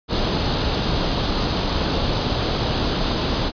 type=noise with comb filter; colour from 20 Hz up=pink; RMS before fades=-21 dBFS; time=0.08-3.52 s; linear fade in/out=50 ms; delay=0.24 ms; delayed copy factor=+0.5; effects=resampled to 11025 Hz